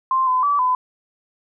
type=tone with pitch steps; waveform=sine; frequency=1050 / 1017 / 1152 / 1009 Hz; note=C6 / C6 / D6 / B5; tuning=+6 / -50 / -34 / +37 cents; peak=-15 dBFS; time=0.11-0.75 s; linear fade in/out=2 ms; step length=160 ms; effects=none